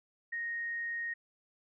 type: tone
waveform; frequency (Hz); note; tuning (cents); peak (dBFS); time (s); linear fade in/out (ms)
sine; 1864.7; A#6; 0; -34; 0.32-1.14; 10
effects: none